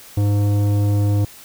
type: tone with tanh clipping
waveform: triangle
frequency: 102.3 Hz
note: G#2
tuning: 26 cents flat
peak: -16 dBFS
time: 0.17-1.25 s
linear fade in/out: 5 ms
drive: 17 dB
effects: white hiss -42 dBFS RMS until 1.44 s